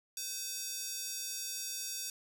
square tone with high-pass filter, 514 Hz, C5, 31 cents flat, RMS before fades -40 dBFS, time 0.17-2.1 s, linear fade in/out 2 ms, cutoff 5600 Hz, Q 1.5, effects none

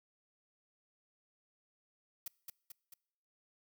blue noise with echo, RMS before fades -41 dBFS, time 2.26-2.28 s, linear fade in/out 5 ms, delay 220 ms, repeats 3, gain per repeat -4 dB, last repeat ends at 2.94 s, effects noise-tail reverb RT60 0.8 s tail -25 dB re dry

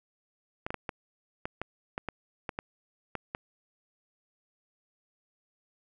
clicks, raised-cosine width 0.5 ms, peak -18 dBFS, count 12, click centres 0.665 / 0.705 / 0.743 / 0.892 / 1.455 / 1.616 / 1.979 / 2.087 / 2.492 / 2.589 / 3.153 / 3.349 s, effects none

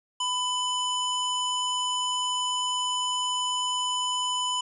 harmonic tone with a mistuned harmonic, 999 Hz, B5, 20 cents sharp, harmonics 1 / 3 / 5 / 7 / 9 / 10, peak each -29 / -28 / -44 / -35 / -44 / -49 dBFS, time 0.2-4.61 s, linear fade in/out 5 ms, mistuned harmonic 5, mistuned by +50 cents, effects none

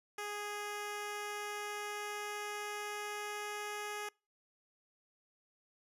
10% pulse tone with pitch glide, 414.1 to 416.7 Hz, G#4 to G#4, -5 to +6 cents, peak -31 dBFS, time 0.18-4.09 s, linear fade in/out 5 ms, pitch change +11 cents, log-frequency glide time 0.56-3.87 s, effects noise-tail reverb RT60 0.3 s tail -26 dB re dry + resampled to 32000 Hz

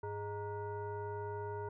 sine tone with frequency modulation, 415.3 Hz, G#4, in tune, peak -38 dBFS, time 0.03-1.69 s, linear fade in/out 5 ms, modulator 517 Hz, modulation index 1.2, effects none

